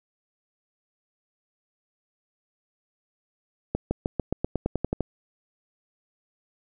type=accelerating click train; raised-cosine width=2 ms; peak=-11 dBFS; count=12; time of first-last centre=3.75-5.007 s; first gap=160 ms; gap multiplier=0.93; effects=none